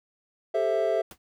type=chord; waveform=triangle; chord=A minor seventh; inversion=third; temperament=just; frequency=396 / 440 / 528 / 660 Hz; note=G4 / A4 / C5 / E5; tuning=+18 / 0 / +16 / +2 cents; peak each=-28 / -27 / -29 / -23 dBFS; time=0.54-1.02 s; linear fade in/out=10 ms
type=noise with exponential decay; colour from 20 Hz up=pink; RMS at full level=-38 dBFS; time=1.11-1.18 s; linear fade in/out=2 ms; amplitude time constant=15 ms
effects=none